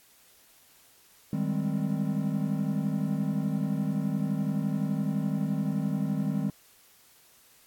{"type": "chord", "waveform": "triangle", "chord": "Ab major seventh", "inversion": "second", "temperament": "equal", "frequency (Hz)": [155.56, 196, 207.7, 261.6], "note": ["Eb3", "G3", "Ab3", "C4"], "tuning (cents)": [0, 0, 0, 0], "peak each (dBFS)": [-29, -29, -30, -32], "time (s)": [1.33, 6.5], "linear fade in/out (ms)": 2, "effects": ["white hiss -59 dBFS RMS until 7.66 s", "AAC 64 kbps"]}